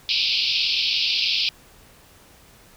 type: band-pass noise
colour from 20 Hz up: white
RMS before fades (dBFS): -22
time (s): 0.09-1.49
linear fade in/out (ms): 0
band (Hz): 2400 to 5100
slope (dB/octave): 96
effects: pink hiss -51 dBFS RMS until 2.76 s